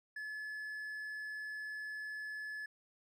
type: tone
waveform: triangle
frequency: 1717 Hz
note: A6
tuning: 43 cents flat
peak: -39 dBFS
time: 0.16-2.66 s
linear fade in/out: 5 ms
effects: none